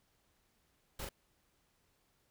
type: noise with echo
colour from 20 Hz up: pink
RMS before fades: -43 dBFS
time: 0.99-1.05 s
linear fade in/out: 5 ms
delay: 41 ms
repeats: 1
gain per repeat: -2 dB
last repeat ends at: 1.091 s
effects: pink hiss -75 dBFS RMS until 2.3 s